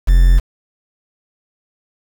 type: tone with quantisation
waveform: triangle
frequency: 43.65 Hz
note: F1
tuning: in tune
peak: -4 dBFS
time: 0.07-0.4 s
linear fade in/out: 20 ms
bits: 5
effects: none